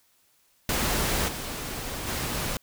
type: noise with level steps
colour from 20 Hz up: pink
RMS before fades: -26 / -34 / -30 dBFS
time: 0.69-2.57 s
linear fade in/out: 2 ms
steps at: 1.27 / 2.06 s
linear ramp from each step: 20 ms
effects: white hiss -65 dBFS RMS until 2.62 s